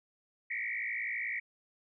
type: tone with frequency modulation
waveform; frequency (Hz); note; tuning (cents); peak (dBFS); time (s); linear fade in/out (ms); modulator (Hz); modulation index
sine; 2093; C7; 0; -33; 0.5-1.4; 10; 55.8; 4
effects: none